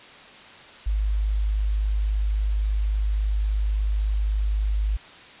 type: tone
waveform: sine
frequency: 51.8 Hz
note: G#1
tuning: 4 cents flat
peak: -20 dBFS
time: 0.86-4.97 s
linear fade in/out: 10 ms
effects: white hiss -45 dBFS RMS until 5.4 s + resampled to 8000 Hz